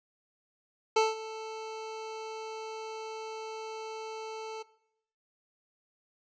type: tone with ADSR envelope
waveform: 25% pulse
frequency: 440.6 Hz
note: A4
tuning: 2 cents sharp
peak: -17 dBFS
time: 0.96-4.63 s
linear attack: 7 ms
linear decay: 180 ms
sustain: -17 dB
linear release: 13 ms
effects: noise-tail reverb RT60 0.7 s tail -19 dB re dry + resampled to 16000 Hz